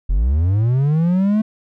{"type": "linear sweep", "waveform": "triangle", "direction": "up", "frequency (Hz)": [38.89, 220], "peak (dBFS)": -11, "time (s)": [0.09, 1.42], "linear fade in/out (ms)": 10, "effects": []}